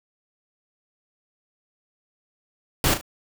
pink noise with echo, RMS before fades -20 dBFS, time 2.84-2.94 s, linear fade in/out 2 ms, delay 36 ms, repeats 2, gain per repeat -9 dB, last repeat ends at 3.012 s, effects none

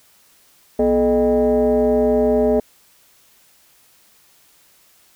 sine tone with frequency modulation, 427.6 Hz, A4, 49 cents flat, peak -12 dBFS, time 0.79-2.6 s, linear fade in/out 5 ms, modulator 184 Hz, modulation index 1.2, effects tanh soft clip ceiling -8 dBFS + white hiss -54 dBFS RMS until 5.15 s

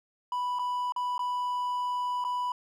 triangle tone with dropouts, 987.8 Hz, B5, in tune, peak -26 dBFS, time 0.32-2.52 s, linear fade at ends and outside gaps 2 ms, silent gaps 0.588-0.593 / 0.922-0.962 / 1.18-1.192 / 2.241-2.248 s, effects none

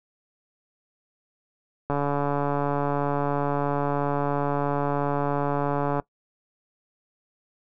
click train, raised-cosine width 1 ms, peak -12 dBFS, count 587, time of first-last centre 1.9-5.998 s, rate 143 Hz, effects noise-tail reverb RT60 0.1 s tail -21 dB re dry

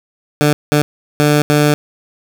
15% pulse tone bursts at uneven times, 148.2 Hz, D3, 16 cents sharp, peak -3 dBFS, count 4, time 0.41-0.53 / 0.72-0.82 / 1.2-1.42 / 1.5-1.74 s, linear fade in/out 0 ms, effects none

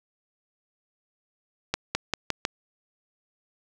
accelerating click train, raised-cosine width 0.2 ms, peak -7 dBFS, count 5, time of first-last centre 1.74-2.451 s, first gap 210 ms, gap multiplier 0.89, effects none

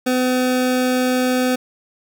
25% pulse tone, 253.4 Hz, B3, 45 cents sharp, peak -12 dBFS, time 0.06-1.56 s, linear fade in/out 10 ms, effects none

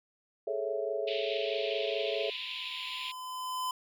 sine chord, A major seventh, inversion third, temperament equal, 415.3 / 440 / 554.4 / 659.3 Hz, G#4 / A4 / C#5 / E5, 0 / 0 / 0 / 0 cents, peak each -36 dBFS, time 0.47-2.3 s, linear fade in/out 5 ms
pink band-pass noise, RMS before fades -39 dBFS, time 1.07-3.12 s, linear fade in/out 10 ms, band 2400 to 3900 Hz, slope 48 dB/octave
square tone with exponential growth, 1017 Hz, C6, 50 cents flat, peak -31 dBFS, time 1.45-3.71 s, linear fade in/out 2 ms, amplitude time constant 490 ms
effects none

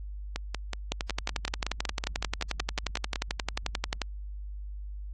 two click trains, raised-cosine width 0.2 ms, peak -14 / -12 dBFS, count 16 / 36, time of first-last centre 0.36-3.159 / 0.92-4.017 s, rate 5.36 / 11.3 Hz, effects added 50 Hz sine -36 dBFS peak until 5.13 s + AAC 32 kbps

